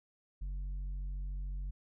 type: tone with tanh clipping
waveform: sine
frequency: 46.96 Hz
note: F#1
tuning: 26 cents sharp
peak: -37 dBFS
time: 0.41-1.71 s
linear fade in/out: 10 ms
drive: 5 dB
effects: none